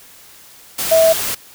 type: tone in noise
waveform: sine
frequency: 650 Hz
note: E5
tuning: 24 cents flat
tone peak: -8 dBFS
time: 0.91-1.13 s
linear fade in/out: 10 ms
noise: white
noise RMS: -21 dBFS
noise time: 0.78-1.35 s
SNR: +10 dB
effects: white hiss -43 dBFS RMS until 1.54 s